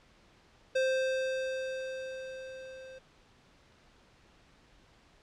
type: tone with level ramp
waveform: square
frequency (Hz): 523.3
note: C5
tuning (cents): 0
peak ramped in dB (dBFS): -26 to -47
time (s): 0.75-2.99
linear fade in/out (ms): 10
effects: pink hiss -62 dBFS RMS until 5.22 s + low-pass 5000 Hz 12 dB/octave